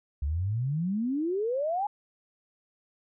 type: exponential sweep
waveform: sine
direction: up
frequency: 67.3 to 848 Hz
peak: -26 dBFS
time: 0.22-1.87 s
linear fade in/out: 5 ms
effects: none